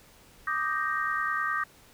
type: chord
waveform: sine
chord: Eb major seventh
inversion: third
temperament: equal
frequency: 1174.7 / 1244.5 / 1568 / 1864.7 Hz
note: D6 / Eb6 / G6 / Bb6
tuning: 0 / 0 / 0 / 0 cents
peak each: -32 dBFS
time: 0.47-1.64 s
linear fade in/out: 5 ms
effects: pink hiss -56 dBFS RMS until 1.93 s